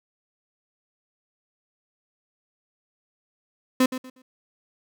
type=tone with echo; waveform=35% pulse; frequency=257.3 Hz; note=C4; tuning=29 cents flat; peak=-14 dBFS; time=3.8-3.86 s; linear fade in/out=5 ms; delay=120 ms; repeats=3; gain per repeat=-12 dB; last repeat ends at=4.22 s; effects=none